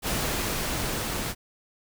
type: noise with level ramp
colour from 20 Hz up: pink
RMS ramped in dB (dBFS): -27 to -31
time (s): 0.02-1.35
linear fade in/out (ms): 50
effects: none